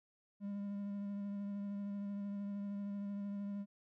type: tone with vibrato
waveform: triangle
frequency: 201.5 Hz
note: G3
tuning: 48 cents sharp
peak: -37 dBFS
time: 0.4-3.66 s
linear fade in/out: 50 ms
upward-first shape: triangle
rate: 13 Hz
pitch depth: 20 cents each way
effects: none